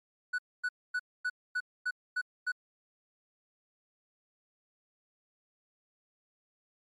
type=tone bursts; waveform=triangle; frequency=1480 Hz; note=F#6; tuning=in tune; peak=-27 dBFS; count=8; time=0.33-2.52 s; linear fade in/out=10 ms; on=55 ms; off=250 ms; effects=MP3 48 kbps